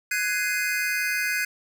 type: chord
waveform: square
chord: Ab dominant seventh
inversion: third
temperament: just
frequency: 1495.1 / 1661.2 / 2077 / 2492 Hz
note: Gb6 / Ab6 / C7 / Eb7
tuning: +18 / 0 / -13 / +2 cents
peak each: -30 dBFS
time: 0.11-1.45 s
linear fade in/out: 5 ms
effects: 9-bit